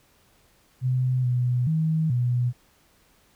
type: tone with pitch steps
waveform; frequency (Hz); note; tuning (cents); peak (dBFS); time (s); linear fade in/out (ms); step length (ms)
sine; 127.7 / 123.9 / 159 / 122.8; C3 / B2 / D#3 / B2; -42 / +6 / +38 / -9; -20; 0.81-2.53; 50; 430
effects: pink hiss -61 dBFS RMS until 3.35 s